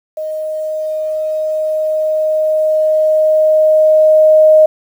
sine tone with level ramp, 622 Hz, D#5, 1 cent flat, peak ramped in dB -18 to -3 dBFS, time 0.17-4.66 s, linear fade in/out 5 ms, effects 7-bit

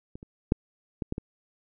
clicks, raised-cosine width 3 ms, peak -27 / -30 / -7 / -17 / -16 / -19 dBFS, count 6, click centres 0.155 / 0.229 / 0.521 / 1.022 / 1.124 / 1.181 s, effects none

